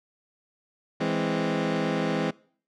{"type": "chord", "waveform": "20% pulse", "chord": "E augmented", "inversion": "none", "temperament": "equal", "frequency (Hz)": [164.81, 207.7, 261.6], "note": ["E3", "G#3", "B#3"], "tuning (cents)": [0, 0, 0], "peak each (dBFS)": -24, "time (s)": [1, 2.31], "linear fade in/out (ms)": 10, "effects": ["noise-tail reverb RT60 0.5 s tail -23 dB re dry", "low-pass 4000 Hz 12 dB/octave"]}